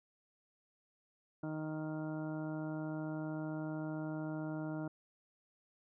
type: harmonic tone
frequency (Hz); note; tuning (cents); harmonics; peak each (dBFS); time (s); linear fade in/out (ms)
155.56; D#3; 0; 1 / 2 / 3 / 4 / 5 / 6 / 7 / 8 / 9; -42 / -40 / -56 / -47 / -54 / -55 / -61 / -62 / -53; 1.43-4.88; 5
effects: none